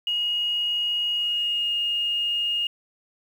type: tone with pitch glide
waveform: sine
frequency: 2877 to 2847 Hz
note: F#7 to F7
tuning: -49 to +33 cents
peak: -22 dBFS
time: 0.07-2.67 s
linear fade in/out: 2 ms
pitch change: -18 cents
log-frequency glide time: 1.14-1.72 s
effects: 8-bit